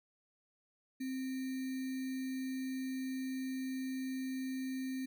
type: tone with sample-and-hold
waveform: sine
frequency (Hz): 261.5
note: C4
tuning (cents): -1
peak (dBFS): -36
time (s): 1-5.06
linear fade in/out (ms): 10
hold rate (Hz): 2100
effects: none